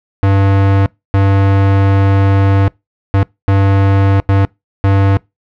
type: tone bursts at uneven times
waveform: square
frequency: 98 Hz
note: G2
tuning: in tune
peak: -8 dBFS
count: 6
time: 0.23-0.86 / 1.14-2.68 / 3.14-3.23 / 3.48-4.2 / 4.29-4.45 / 4.84-5.17 s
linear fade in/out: 0 ms
effects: noise-tail reverb RT60 0.2 s tail -24 dB re dry + low-pass 2000 Hz 12 dB/octave